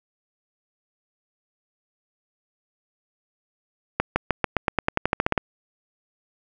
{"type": "accelerating click train", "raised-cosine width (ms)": 0.5, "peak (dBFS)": -4, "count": 15, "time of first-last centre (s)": [4, 5.378], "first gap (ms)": 160, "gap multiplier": 0.92, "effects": []}